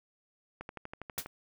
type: click train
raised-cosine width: 0.5 ms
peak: -26 dBFS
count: 9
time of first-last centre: 0.61-1.26 s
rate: 12.3 Hz
type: noise with exponential decay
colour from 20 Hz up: white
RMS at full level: -30 dBFS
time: 1.18-1.27 s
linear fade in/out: 2 ms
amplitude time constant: 19 ms
effects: none